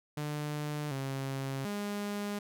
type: tone with pitch steps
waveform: sawtooth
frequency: 149 / 135.4 / 204.8 Hz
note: D3 / C#3 / G#3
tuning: +25 / -40 / -24 cents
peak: -30 dBFS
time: 0.17-2.39 s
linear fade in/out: 5 ms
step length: 740 ms
effects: none